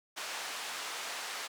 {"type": "band-pass noise", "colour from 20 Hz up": "pink", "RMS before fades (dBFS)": -40, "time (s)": [0.16, 1.48], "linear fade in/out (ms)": 20, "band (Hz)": [860, 7900], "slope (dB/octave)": 12, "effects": []}